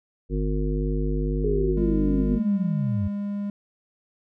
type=harmonic tone; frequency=51 Hz; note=G#1; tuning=31 cents flat; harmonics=1 / 3 / 5 / 7 / 9; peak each=-24 / -29 / -31 / -32 / -34 dBFS; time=0.29-2.4 s; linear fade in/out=50 ms
type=linear sweep; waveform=sine; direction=down; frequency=424.6 to 86.3 Hz; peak=-23 dBFS; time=1.44-3.08 s; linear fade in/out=5 ms
type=tone; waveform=triangle; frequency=202.9 Hz; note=G#3; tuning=40 cents flat; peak=-24 dBFS; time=1.77-3.5 s; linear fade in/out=2 ms
effects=none